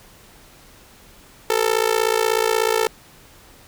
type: tone with amplitude modulation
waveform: sawtooth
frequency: 443.8 Hz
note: A4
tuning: 15 cents sharp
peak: -9 dBFS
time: 1.5-2.87 s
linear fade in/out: 2 ms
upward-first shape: sine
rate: 56.5 Hz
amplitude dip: 95%
effects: pink hiss -48 dBFS RMS until 3.67 s